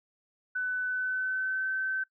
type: tone with pitch glide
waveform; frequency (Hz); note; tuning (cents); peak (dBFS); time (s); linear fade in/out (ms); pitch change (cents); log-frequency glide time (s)
sine; 1500 to 1537.7; F#6 to G6; +23 to -34; -28; 0.55-2.04; 10; +43; 0.82-1.7
effects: noise-tail reverb RT60 0.1 s tail -20 dB re dry